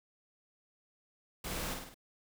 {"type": "noise with echo", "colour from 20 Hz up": "pink", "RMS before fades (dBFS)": -40, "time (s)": [1.44, 1.74], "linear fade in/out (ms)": 5, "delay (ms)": 51, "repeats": 4, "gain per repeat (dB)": -4, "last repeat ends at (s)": 1.944, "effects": []}